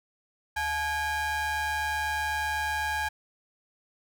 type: ring-modulated tone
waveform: square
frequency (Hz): 392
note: G4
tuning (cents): 0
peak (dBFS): -25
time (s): 0.56-3.09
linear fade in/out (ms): 10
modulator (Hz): 1250
effects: none